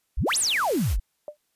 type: exponential two-way sweep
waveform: sine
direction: up then down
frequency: 35.39 to 11175 to 35.39 Hz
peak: -21 dBFS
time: 0.17-1 s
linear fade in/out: 10 ms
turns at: 0.38 s
type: noise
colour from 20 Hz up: white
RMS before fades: -37 dBFS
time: 0.26-0.97 s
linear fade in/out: 50 ms
type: tone with exponential decay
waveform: sine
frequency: 597 Hz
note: D5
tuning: 28 cents sharp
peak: -28 dBFS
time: 1.28-1.37 s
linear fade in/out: 1 ms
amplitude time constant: 18 ms
effects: white hiss -73 dBFS RMS until 1.55 s + resampled to 32000 Hz